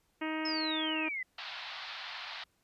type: harmonic tone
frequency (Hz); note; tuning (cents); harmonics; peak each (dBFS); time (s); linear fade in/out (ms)
314; D#4; +16; 1 / 2 / 3 / 4 / 5 / 6 / 7 / 8 / 9 / 10; -35 / -43 / -42 / -45 / -46 / -43 / -44 / -47 / -48 / -59; 0.21-1.09; 10
type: exponential sweep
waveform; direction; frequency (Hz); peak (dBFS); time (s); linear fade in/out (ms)
sine; down; 5300 to 1975.5; -34; 0.45-1.23; 5
type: band-pass noise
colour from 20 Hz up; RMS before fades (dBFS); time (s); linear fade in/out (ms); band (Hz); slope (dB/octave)
white; -43; 1.38-2.44; 5; 680 to 4400; 48
effects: pink hiss -74 dBFS RMS until 2.63 s + resampled to 32000 Hz